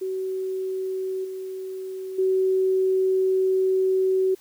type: tone with level steps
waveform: sine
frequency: 377.6 Hz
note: F#4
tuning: 35 cents sharp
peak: -25 / -30 / -18 dBFS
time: 0.01-4.35 s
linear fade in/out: 10 ms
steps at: 1.24 / 2.18 s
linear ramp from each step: 10 ms
effects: white hiss -55 dBFS RMS until 4.4 s